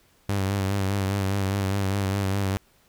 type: tone with vibrato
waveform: sawtooth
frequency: 98 Hz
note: G2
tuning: in tune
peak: -19 dBFS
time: 0.29-2.57 s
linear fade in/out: 0 ms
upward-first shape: sine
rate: 4.9 Hz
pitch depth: 46 cents each way
effects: pink hiss -61 dBFS RMS until 2.88 s